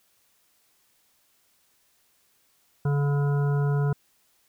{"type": "harmonic tone", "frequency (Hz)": 142.9, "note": "D3", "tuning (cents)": -47, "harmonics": [1, 3, 5, 7, 9, 10], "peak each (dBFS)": [-21, -32, -39, -40, -45, -41], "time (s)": [2.85, 3.93], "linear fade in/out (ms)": 5, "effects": ["white hiss -66 dBFS RMS until 4.48 s"]}